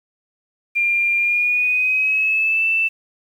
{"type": "tone with pitch glide", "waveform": "sine", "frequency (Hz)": [2394, 2656], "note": ["D7", "E7"], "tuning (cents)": [33, 12], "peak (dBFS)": -15, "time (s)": [0.75, 2.89], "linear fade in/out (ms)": 20, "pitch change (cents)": 179, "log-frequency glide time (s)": [1.18, 2.66], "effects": ["8-bit"]}